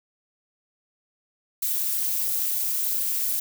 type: noise with amplitude modulation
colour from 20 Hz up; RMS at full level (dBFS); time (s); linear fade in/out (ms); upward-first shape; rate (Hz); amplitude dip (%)
violet; -22; 1.62-3.4; 5; sine; 267; 80
effects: none